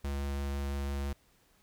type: tone with vibrato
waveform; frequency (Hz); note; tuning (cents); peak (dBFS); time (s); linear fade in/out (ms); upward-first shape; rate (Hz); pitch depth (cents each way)
square; 69.9; C#2; +15; -33; 0.04-1.13; 5; triangle; 6; 9
effects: pink hiss -67 dBFS RMS until 1.62 s